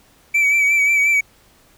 triangle tone with vibrato, 2300 Hz, D7, 37 cents flat, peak -11 dBFS, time 0.34-1.21 s, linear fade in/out 10 ms, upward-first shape sine, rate 5.6 Hz, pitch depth 38 cents each way, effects pink hiss -53 dBFS RMS until 1.77 s

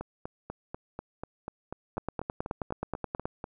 two click trains, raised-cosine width 1 ms, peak -17 / -22 dBFS, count 13 / 15, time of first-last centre 1.98-3.255 / 0.01-3.441 s, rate 9.41 / 4.08 Hz, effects none

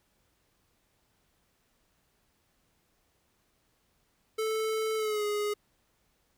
square tone with pitch glide, 438.7 to 416 Hz, A4 to G#4, -5 to +3 cents, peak -29 dBFS, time 4.38-5.54 s, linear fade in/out 10 ms, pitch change -92 cents, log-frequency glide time 4.96-5.25 s, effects pink hiss -72 dBFS RMS until 6.37 s

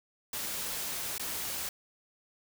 white noise with dropouts, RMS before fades -36 dBFS, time 0.33-1.69 s, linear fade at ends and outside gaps 2 ms, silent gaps 1.181-1.196 s, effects none

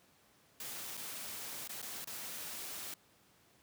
white noise with dropouts, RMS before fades -44 dBFS, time 0.6-2.94 s, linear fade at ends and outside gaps 2 ms, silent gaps 0.97-0.974 / 1.676-1.693 / 1.817-1.826 / 2.045-2.072 s, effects pink hiss -67 dBFS RMS until 3.62 s + high-pass 100 Hz 12 dB/octave

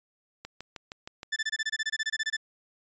click train, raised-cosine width 0.2 ms, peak -22 dBFS, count 6, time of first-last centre 0.45-1.231 s, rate 6.4 Hz
sawtooth tone bursts, 1760 Hz, A6, in tune, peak -23 dBFS, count 16, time 1.32-2.368 s, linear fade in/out 10 ms, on 43 ms, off 24 ms
effects resampled to 16000 Hz

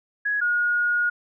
sine tone pair in turn, 1671 / 1440 Hz, G#6 / F#6, +10 / -47 cents, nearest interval minor third, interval 257 cents, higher first, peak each -21 / -19 dBFS, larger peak second, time 0.25-0.41 / 0.41-1.1 s, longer second, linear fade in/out 10 ms, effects none

